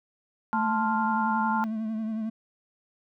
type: chord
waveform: sine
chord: F major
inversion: first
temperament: equal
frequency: 880 / 1046.5 / 1396.9 Hz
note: A5 / C6 / F6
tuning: 0 / 0 / 0 cents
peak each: -26 / -31 / -31 dBFS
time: 0.53-1.64 s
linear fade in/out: 0 ms
type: tone with vibrato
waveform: triangle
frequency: 220 Hz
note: A3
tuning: in tune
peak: -26 dBFS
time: 0.53-2.3 s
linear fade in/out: 10 ms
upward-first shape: triangle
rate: 11 Hz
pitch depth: 47 cents each way
effects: none